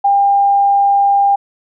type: tone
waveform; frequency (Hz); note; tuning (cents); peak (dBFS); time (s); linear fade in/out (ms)
sine; 800; G5; +35; -8; 0.04-1.36; 10
effects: none